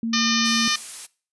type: tone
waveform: sine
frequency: 228.2 Hz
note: A#3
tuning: 37 cents flat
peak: -22 dBFS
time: 0.03-0.68 s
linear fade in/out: 2 ms
type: harmonic tone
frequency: 605 Hz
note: D#5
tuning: 49 cents flat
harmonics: 2 / 3 / 4 / 5 / 6 / 7 / 8 / 9 / 10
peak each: -28 / -28 / -28 / -28 / -28 / -28 / -28 / -28 / -28 dBFS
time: 0.13-0.76 s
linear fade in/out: 5 ms
type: noise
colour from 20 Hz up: blue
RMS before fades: -33 dBFS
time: 0.44-1.07 s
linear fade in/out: 20 ms
effects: noise-tail reverb RT60 0.4 s tail -22 dB re dry + resampled to 24000 Hz